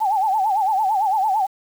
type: tone with vibrato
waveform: sine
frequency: 816 Hz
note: G#5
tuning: 31 cents flat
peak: -16 dBFS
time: 0-1.47 s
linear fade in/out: 20 ms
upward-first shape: sine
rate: 8.9 Hz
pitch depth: 150 cents each way
effects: 7-bit